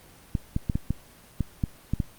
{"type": "clicks", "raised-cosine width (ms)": 5, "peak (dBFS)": -12, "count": 9, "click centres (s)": [0.352, 0.564, 0.698, 0.755, 0.906, 1.407, 1.638, 1.936, 2.002], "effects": ["pink hiss -52 dBFS RMS until 2.18 s", "Opus 24 kbps"]}